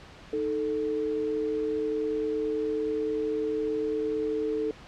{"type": "tone pair together", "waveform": "sine", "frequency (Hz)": [310.5, 440], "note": ["D#4", "A4"], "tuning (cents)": [-3, 0], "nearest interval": "tritone", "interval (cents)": 603, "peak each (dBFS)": [-32, -27], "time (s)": [0.33, 4.71], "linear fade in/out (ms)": 2, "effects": ["pink hiss -48 dBFS RMS until 4.87 s", "low-pass 4000 Hz 12 dB/octave"]}